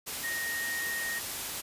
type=tone in noise; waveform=sine; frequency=1864.7 Hz; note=A#6; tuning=in tune; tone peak=-32 dBFS; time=0.23-1.2 s; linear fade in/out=20 ms; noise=white; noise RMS=-36 dBFS; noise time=0.06-1.62 s; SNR=+1 dB; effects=resampled to 32000 Hz